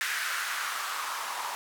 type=noise with band-pass filter sweep; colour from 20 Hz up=blue; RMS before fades=-33 dBFS; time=0.01-1.55 s; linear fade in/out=0 ms; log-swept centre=1700 to 920 Hz; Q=3.2; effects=none